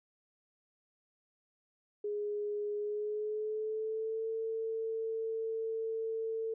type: tone with pitch glide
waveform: sine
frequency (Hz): 415.1 to 447.5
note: G#4 to A4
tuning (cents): -1 to +29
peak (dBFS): -33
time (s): 2.04-6.54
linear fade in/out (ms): 5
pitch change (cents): +130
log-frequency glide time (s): 2.77-4.28
effects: none